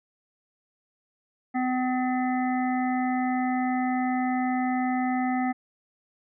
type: harmonic tone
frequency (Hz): 253.9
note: B3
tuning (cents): +48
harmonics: 1 / 3 / 5 / 7 / 8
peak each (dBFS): -25 / -28 / -38 / -40 / -37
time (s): 1.54-5.53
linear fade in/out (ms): 20
effects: none